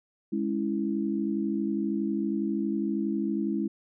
sine chord, C# minor, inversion second, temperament equal, 207.7 / 277.2 / 329.6 Hz, G#3 / C#4 / E4, 0 / 0 / 0 cents, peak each -29 / -32 / -30 dBFS, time 0.32-3.68 s, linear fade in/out 10 ms, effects none

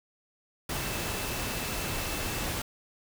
sine tone in noise, 2647 Hz, E7, 7 cents sharp, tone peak -43 dBFS, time 0.76-2.45 s, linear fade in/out 5 ms, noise pink, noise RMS -33 dBFS, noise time 0.69-2.62 s, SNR -13 dB, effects none

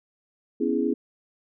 sine chord, C# minor seventh, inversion third, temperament equal, 246.9 / 277.2 / 329.6 / 415.3 Hz, B3 / C#4 / E4 / G#4, 0 / 0 / 0 / 0 cents, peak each -27 dBFS, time 0.6-0.94 s, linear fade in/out 10 ms, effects none

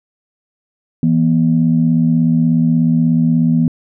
sine tone pair together, 164.81 / 241.4 Hz, E3 / B3, 0 / -39 cents, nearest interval perfect fifth, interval 661 cents, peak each -12 dBFS, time 1.03-3.68 s, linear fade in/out 2 ms, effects tanh soft clip ceiling -2 dBFS

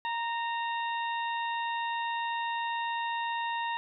harmonic tone with a mistuned harmonic, 923 Hz, A#5, 17 cents flat, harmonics 1 / 2 / 3 / 4, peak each -31 / -37 / -41 / -43 dBFS, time 0.05-3.77 s, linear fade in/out 0 ms, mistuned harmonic 1, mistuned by +20 cents, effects none

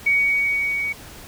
sine tone with level ramp, 2247 Hz, C#7, 23 cents sharp, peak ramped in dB -14 to -22 dBFS, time 0.06-0.93 s, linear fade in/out 10 ms, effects pink hiss -41 dBFS RMS until 1.27 s

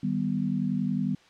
sine chord, Eb augmented, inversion none, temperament equal, 155.56 / 196 / 246.9 Hz, Eb3 / G3 / B3, 0 / 0 / 0 cents, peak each -31 / -28 / -29 dBFS, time 0.03-1.15 s, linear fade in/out 5 ms, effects white hiss -57 dBFS RMS until 1.29 s + low-pass 4000 Hz 12 dB/octave

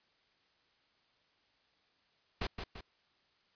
pink noise with echo, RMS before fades -35 dBFS, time 2.41-2.47 s, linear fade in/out 5 ms, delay 170 ms, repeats 2, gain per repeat -6 dB, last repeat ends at 2.81 s, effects white hiss -72 dBFS RMS until 3.55 s + resampled to 11025 Hz

